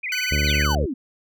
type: tone with vibrato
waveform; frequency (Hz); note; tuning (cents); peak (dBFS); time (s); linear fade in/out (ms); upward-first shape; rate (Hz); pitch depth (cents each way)
sine; 2223; C#7; +4; -25; 0.03-0.66; 10; sine; 17; 200
type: tone with tremolo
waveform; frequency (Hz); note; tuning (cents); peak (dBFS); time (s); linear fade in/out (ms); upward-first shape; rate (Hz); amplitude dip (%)
15% pulse; 1500; F#6; +23; -16; 0.12-0.75; 2; sine; 19; 40
type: harmonic tone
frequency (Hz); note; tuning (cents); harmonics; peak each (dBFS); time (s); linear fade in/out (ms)
73.42; D2; 0; 1 / 2 / 3 / 4 / 5 / 6 / 7 / 8; -21 / -27 / -31 / -33 / -35 / -37 / -38 / -39; 0.31-0.86; 10
type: exponential sweep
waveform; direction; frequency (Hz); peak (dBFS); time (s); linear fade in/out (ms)
sine; down; 4811 to 235.1; -24; 0.45-0.94; 10
effects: none